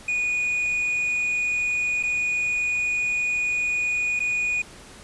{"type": "tone with dropouts", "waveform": "triangle", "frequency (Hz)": 2462, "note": "D#7", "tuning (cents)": -19, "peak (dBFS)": -20, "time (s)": [0.08, 4.62], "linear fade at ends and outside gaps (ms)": 5, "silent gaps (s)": [[2.028, 2.034], [4.194, 4.202]], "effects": ["pink hiss -45 dBFS RMS until 5.03 s", "resampled to 24000 Hz"]}